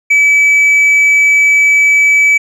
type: tone with tanh clipping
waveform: sine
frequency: 2295 Hz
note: D7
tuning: 40 cents flat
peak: -6 dBFS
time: 0.1-2.38 s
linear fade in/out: 10 ms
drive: 3 dB
effects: none